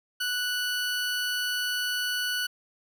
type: tone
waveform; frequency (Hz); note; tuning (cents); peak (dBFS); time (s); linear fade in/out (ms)
20% pulse; 1480; F#6; 0; -22; 0.2-2.47; 10
effects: none